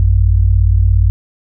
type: tone pair together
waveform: sine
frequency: 54.64 / 91.9 Hz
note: A1 / F#2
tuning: -11 / -11 cents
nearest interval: major sixth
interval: 900 cents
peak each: -10 dBFS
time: 0-1.1 s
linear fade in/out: 0 ms
effects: none